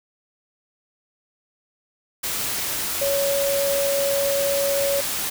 sine tone in noise, 559 Hz, C#5, 14 cents sharp, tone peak -20 dBFS, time 3.01-5.01 s, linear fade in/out 10 ms, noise white, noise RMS -26 dBFS, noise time 2.23-5.3 s, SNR +3 dB, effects none

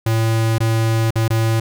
square tone with dropouts, 112.6 Hz, A2, 40 cents sharp, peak -15 dBFS, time 0.06-1.6 s, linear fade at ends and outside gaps 5 ms, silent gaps 0.583-0.603 / 1.107-1.156 / 1.281-1.303 s, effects none

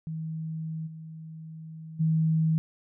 sine tone with level steps, 159.7 Hz, D#3, 45 cents sharp, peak -31 / -39 / -21 dBFS, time 0.07-2.58 s, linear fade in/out 0 ms, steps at 0.86 / 1.99 s, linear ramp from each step 20 ms, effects none

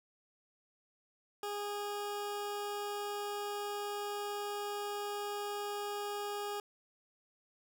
20% pulse tone, 410.8 Hz, G#4, 19 cents flat, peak -32 dBFS, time 1.43-6.6 s, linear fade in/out 2 ms, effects none

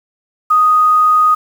sine tone with quantisation, 1244.5 Hz, D#6, in tune, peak -7 dBFS, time 0.5-1.35 s, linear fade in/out 10 ms, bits 6, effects none

